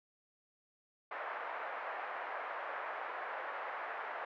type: band-pass noise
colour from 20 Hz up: pink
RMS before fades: -42 dBFS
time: 1.11-4.25 s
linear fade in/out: 5 ms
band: 600 to 1900 Hz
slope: 24 dB/octave
effects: none